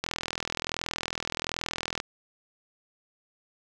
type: click train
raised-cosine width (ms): 0.2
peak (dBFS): -12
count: 82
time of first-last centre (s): 0.04-2.001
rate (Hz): 41.3
effects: none